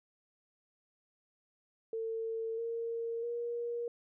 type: tone with pitch steps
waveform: sine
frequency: 449.9 / 461.5 / 473.4 Hz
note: A4 / A#4 / A#4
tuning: +39 / -17 / +27 cents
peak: -34 dBFS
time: 1.93-3.88 s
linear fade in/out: 2 ms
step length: 650 ms
effects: none